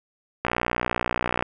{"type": "click train", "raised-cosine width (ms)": 0.5, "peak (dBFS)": -8, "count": 60, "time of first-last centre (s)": [0.45, 1.425], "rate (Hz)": 60.5, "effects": []}